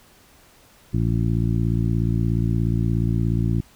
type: harmonic tone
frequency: 56.9 Hz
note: A#1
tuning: 41 cents flat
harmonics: 1 / 2 / 3 / 4 / 5 / 6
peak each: -25 / -21 / -24 / -32 / -30 / -33 dBFS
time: 0.93-3.61 s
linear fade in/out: 10 ms
effects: pink hiss -53 dBFS RMS until 3.75 s

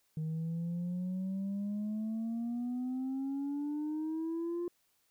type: exponential sweep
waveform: sine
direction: up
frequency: 155.56 to 351 Hz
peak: -31 dBFS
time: 0.17-4.68 s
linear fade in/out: 2 ms
effects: tanh soft clip ceiling -32 dBFS + white hiss -74 dBFS RMS until 5.1 s

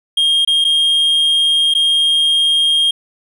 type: tone with dropouts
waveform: triangle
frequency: 3229 Hz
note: G#7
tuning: 49 cents flat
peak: -9 dBFS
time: 0.17-2.91 s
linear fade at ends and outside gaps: 5 ms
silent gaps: 0.45-0.474 / 0.643-0.648 / 1.739-1.749 s
effects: none

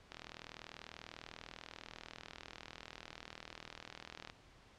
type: click train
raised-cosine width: 0.2 ms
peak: -29 dBFS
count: 169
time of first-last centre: 0.12-4.299 s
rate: 40.2 Hz
effects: pink hiss -63 dBFS RMS until 4.78 s + low-pass 5000 Hz 12 dB/octave

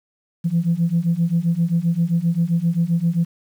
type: beating tone pair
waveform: sine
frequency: 164.9 / 172.5 Hz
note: E3 / F3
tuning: +1 / -21 cents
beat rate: 7.6 Hz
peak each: -19 / -18 dBFS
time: 0.44-3.25 s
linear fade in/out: 20 ms
effects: tanh soft clip ceiling -10 dBFS + 8-bit

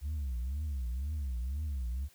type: tone with vibrato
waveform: sine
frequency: 67.5 Hz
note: C#2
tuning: 45 cents flat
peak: -30 dBFS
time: 0.01-2.09 s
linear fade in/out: 50 ms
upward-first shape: triangle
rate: 2 Hz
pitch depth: 270 cents each way
effects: tanh soft clip ceiling -31 dBFS + white hiss -63 dBFS RMS until 2.14 s

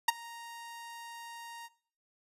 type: tone with ADSR envelope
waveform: sawtooth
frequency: 932.3 Hz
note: A#5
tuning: in tune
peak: -16 dBFS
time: 0.08-1.69 s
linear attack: 6 ms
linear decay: 19 ms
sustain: -24 dB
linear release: 37 ms
effects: noise-tail reverb RT60 0.6 s tail -21 dB re dry + resampled to 32000 Hz

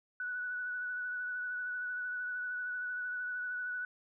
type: tone with vibrato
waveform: sine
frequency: 1480 Hz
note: F#6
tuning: in tune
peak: -35 dBFS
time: 0.2-3.85 s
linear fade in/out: 2 ms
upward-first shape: triangle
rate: 13 Hz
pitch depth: 25 cents each way
effects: none

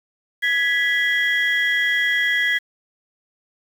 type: tone cluster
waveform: sine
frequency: 1671 / 1970 / 3280 Hz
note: G#6 / B6 / G#7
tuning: +10 / -5 / -22 cents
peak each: -21 / -18 / -25 dBFS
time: 0.42-2.59 s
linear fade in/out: 20 ms
effects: tanh soft clip ceiling -10 dBFS + 7-bit

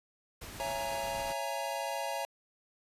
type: noise with tremolo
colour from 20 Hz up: pink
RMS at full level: -44 dBFS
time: 0.41-1.33 s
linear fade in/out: 10 ms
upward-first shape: triangle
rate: 8.1 Hz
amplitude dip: 30%
type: chord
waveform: square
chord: A# half-diminished seventh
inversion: first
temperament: equal with one note detuned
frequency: 554.4 / 668.5 / 830.6 / 932.3 Hz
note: C#5 / E5 / G#5 / A#5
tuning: 0 / +24 / 0 / 0 cents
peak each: -40 dBFS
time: 0.6-2.25 s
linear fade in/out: 0 ms
effects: resampled to 32000 Hz

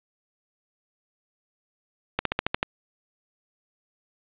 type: slowing click train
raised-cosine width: 0.3 ms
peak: -6 dBFS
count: 7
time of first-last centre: 2.19-2.629 s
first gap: 63 ms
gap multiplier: 1.06
effects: resampled to 8000 Hz + 8-bit

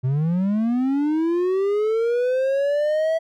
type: linear sweep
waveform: triangle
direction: up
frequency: 123.7 to 656 Hz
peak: -16 dBFS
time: 0.03-3.19 s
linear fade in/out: 20 ms
effects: none

